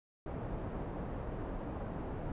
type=low-pass noise; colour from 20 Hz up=pink; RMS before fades=-40 dBFS; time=0.26-2.32 s; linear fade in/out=2 ms; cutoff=820 Hz; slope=12 dB/octave; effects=resampled to 8000 Hz